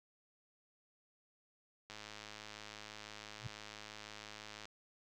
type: click train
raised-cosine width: 0.2 ms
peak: -31 dBFS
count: 293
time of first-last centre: 1.9-4.655 s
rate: 106 Hz
type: tone with exponential growth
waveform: sine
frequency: 118 Hz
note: A#2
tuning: 22 cents sharp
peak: -36 dBFS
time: 3.39-3.47 s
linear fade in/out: 5 ms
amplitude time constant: 17 ms
effects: none